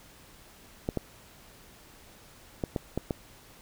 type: clicks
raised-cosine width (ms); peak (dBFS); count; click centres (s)
2; -15; 6; 0.889 / 0.973 / 2.638 / 2.762 / 2.976 / 3.108
effects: pink hiss -54 dBFS RMS until 3.61 s